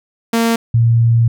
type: tone pair in turn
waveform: sawtooth / sine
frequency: 229.6 / 116.1 Hz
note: A#3 / A#2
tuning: -26 / -7 cents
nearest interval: octave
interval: 1181 cents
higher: first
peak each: -8 dBFS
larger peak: neither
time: 0.33-0.56 / 0.74-1.28 s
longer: second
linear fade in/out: 5 ms
effects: none